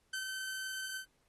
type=tone with ADSR envelope; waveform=sawtooth; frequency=1537 Hz; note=G6; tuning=35 cents flat; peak=-32 dBFS; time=0.13-1.06 s; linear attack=7 ms; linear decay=97 ms; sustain=-3 dB; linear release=96 ms; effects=pink hiss -75 dBFS RMS until 1.28 s + AAC 32 kbps